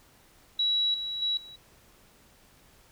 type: tone with level steps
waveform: sine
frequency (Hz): 3900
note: B7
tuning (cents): -23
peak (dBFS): -23 / -31 / -25 / -44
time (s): 0.59-1.56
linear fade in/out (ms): 5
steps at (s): 0.94 / 1.22 / 1.37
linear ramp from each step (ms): 2
effects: pink hiss -59 dBFS RMS until 2.91 s